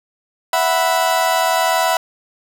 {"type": "chord", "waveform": "35% pulse", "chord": "E suspended second", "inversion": "none", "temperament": "equal", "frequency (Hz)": [659.3, 740, 987.8], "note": ["E5", "F#5", "B5"], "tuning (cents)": [0, 0, 0], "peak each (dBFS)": -17, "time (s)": [0.53, 1.97], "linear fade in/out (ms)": 2, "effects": []}